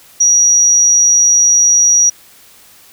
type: tone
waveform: sine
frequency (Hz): 5770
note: F#8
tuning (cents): -44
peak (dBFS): -6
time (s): 0.2-2.1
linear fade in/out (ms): 10
effects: white hiss -43 dBFS RMS until 2.92 s